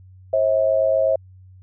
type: tone pair together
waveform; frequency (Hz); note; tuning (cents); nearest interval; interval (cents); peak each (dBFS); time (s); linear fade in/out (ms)
sine; 536 / 644; C5 / E5; +42 / -41; minor third; 317; -18; 0.33-1.16; 5
effects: added 93 Hz sine -43 dBFS peak until 1.62 s